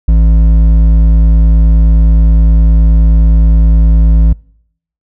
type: tone with hard clipping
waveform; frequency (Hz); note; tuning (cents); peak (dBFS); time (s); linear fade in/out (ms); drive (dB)
triangle; 54.8; A1; -6; -5; 0.08-4.33; 5; 11
effects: noise-tail reverb RT60 0.7 s tail -26 dB re dry